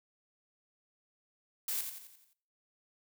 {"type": "noise with echo", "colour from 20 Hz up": "blue", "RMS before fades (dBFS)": -35, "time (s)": [1.68, 1.81], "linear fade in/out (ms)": 2, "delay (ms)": 87, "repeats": 6, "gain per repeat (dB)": -6, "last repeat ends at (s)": 2.332, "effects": ["noise-tail reverb RT60 0.5 s tail -19 dB re dry"]}